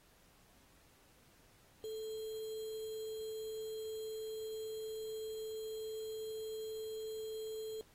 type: tone with sample-and-hold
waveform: sine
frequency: 437.6 Hz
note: A4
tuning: 9 cents flat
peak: -40 dBFS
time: 1.84-7.81 s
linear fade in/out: 0 ms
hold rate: 3675 Hz
effects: pink hiss -67 dBFS RMS until 7.94 s + AAC 48 kbps